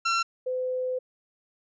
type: tone pair in turn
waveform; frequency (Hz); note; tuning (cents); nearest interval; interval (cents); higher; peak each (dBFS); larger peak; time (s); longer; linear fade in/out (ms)
sawtooth / sine; 1357 / 508.9; E6 / C5; +50 / -48; octave + perfect fourth; 1698; first; -19 / -26; first; 0.05-0.23 / 0.46-0.99; second; 10
effects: resampled to 16000 Hz